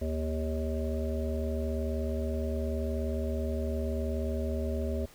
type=harmonic tone with a mistuned harmonic; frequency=79.1 Hz; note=D#2; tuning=29 cents sharp; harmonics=1 / 3 / 5 / 7 / 8; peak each=-31 / -36 / -38 / -39 / -40 dBFS; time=0.01-5.06 s; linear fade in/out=10 ms; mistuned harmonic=1; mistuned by=-130 cents; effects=pink hiss -55 dBFS RMS until 5.14 s